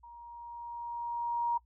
sine tone with level ramp, 945 Hz, A#5, 23 cents sharp, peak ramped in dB -48 to -26 dBFS, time 0.03-1.58 s, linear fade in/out 10 ms, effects noise-tail reverb RT60 0.1 s tail -24 dB re dry + added 60 Hz sine -63 dBFS peak until 1.65 s

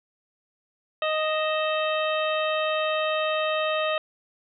harmonic tone with a mistuned harmonic, 622.3 Hz, D#5, in tune, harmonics 1 / 2 / 3 / 4 / 5 / 6, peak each -25 / -29 / -34 / -32 / -35 / -36 dBFS, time 1.02-3.98 s, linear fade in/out 2 ms, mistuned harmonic 4, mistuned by +96 cents, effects none

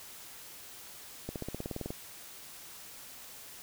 accelerating click train, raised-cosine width 2 ms, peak -23 dBFS, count 12, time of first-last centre 1.29-1.905 s, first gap 68 ms, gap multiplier 0.96, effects white hiss -49 dBFS RMS until 3.62 s

